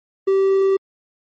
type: tone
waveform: triangle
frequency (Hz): 387.7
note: G4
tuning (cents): -19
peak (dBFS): -11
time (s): 0.27-0.77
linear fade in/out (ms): 10
effects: MP3 32 kbps